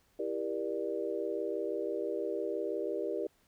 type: chord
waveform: sine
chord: E half-diminished seventh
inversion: none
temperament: just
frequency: 329.6 / 395.6 / 474.7 / 593.3 Hz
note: E4 / G4 / Bb4 / D5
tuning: 0 / +16 / +31 / +18 cents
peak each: -39 / -36 / -37 / -39 dBFS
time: 0.19-3.27 s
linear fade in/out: 5 ms
effects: pink hiss -70 dBFS RMS until 3.47 s